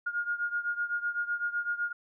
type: beating tone pair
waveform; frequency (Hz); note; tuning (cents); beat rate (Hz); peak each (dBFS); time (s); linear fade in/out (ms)
sine; 1421 / 1428.9; F6 / F6; +30 / +39; 7.9; -31 / -34; 0.06-1.93; 10
effects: none